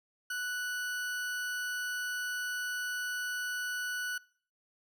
40% pulse tone, 1480 Hz, F#6, in tune, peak -33 dBFS, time 0.3-4.18 s, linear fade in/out 5 ms, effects noise-tail reverb RT60 0.5 s tail -23 dB re dry

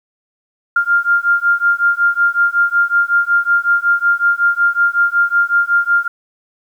sine beating tone pair, 1396.9 / 1402.3 Hz, F6 / F6, 0 / +7 cents, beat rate 5.4 Hz, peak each -14 dBFS, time 0.76-6.08 s, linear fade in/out 5 ms, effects 8-bit

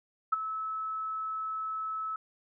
sine tone with ADSR envelope, 1300 Hz, E6, 24 cents flat, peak -20 dBFS, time 0.32-2.16 s, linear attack 11 ms, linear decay 17 ms, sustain -12 dB, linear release 3 ms, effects none

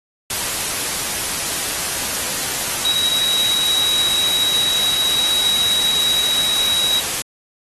sine tone in noise, 3846 Hz, B7, 47 cents flat, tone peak -16 dBFS, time 2.85-7 s, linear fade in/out 2 ms, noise white, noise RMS -22 dBFS, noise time 0.3-7.22 s, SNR +3 dB, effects AAC 32 kbps

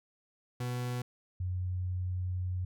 40% pulse / sine tone pair in turn, 123.4 / 91.1 Hz, B2 / F#2, -1 / -26 cents, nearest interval perfect fourth, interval 525 cents, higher first, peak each -32 / -31 dBFS, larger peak second, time 0.6-1.02 / 1.4-2.65 s, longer second, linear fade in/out 5 ms, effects none

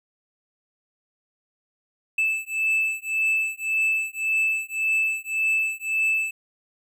triangle beating tone pair, 2628 / 2629.8 Hz, E7 / E7, -6 / -5 cents, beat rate 1.8 Hz, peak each -23 dBFS, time 2.18-6.31 s, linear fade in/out 5 ms, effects none

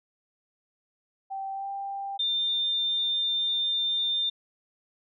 sine tone with pitch glide, 778 to 791.1 Hz, G5 to G5, -13 to +16 cents, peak -31 dBFS, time 1.3-2.18 s, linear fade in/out 20 ms, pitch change +29 cents, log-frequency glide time 1.52-1.69 s
sine tone, 3602 Hz, A7, 40 cents sharp, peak -24 dBFS, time 2.19-4.3 s, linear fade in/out 10 ms
effects none

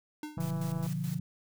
square tone with exponential decay, 302.4 Hz, D#4, 49 cents flat, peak -35 dBFS, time 0.23-0.52 s, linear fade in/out 2 ms, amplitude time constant 61 ms
sine chord, B diminished, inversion none, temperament equal with one note detuned, 121.56 / 146.83 / 174.61 Hz, B2 / D3 / F3, -27 / 0 / 0 cents, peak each -39 / -34 / -34 dBFS, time 0.37-1.2 s, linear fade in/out 5 ms
click train, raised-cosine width 1 ms, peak -30 dBFS, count 81, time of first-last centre 0.38-0.865 s, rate 165 Hz
white noise with tremolo, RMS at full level -48 dBFS, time 0.4-1.19 s, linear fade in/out 5 ms, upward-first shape square, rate 4.7 Hz, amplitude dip 70%
effects none

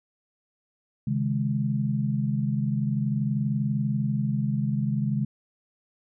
sine chord, C# suspended second, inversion none, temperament equal with one note detuned, 135.11 / 155.56 / 207.7 Hz, C#3 / D#3 / G#3, -44 / 0 / 0 cents, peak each -26 / -30 / -27 dBFS, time 1.07-5.25 s, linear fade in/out 5 ms, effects none

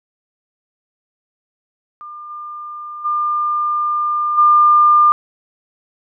sine tone with level steps, 1200 Hz, D6, 37 cents sharp, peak -30 / -27 / -15 / -7 dBFS, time 2.01-5.12 s, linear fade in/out 0 ms, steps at 2.29 / 3.04 / 4.37 s, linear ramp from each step 20 ms, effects none

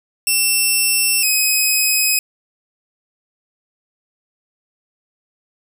10% pulse tone pair in turn, 2700 / 2530 Hz, E7 / D#7, +41 / +28 cents, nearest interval minor second, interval 113 cents, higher first, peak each -5 dBFS, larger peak neither, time 0.27-1.23 / 1.23-2.19 s, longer neither, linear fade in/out 2 ms, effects 7-bit

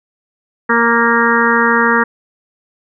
harmonic tone, 233.1 Hz, A#3, in tune, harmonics 1 / 2 / 4 / 5 / 6 / 7 / 8, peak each -17 / -17 / -17 / -17 / -17 / -17 / -17 dBFS, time 0.69-2.04 s, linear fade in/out 10 ms, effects none

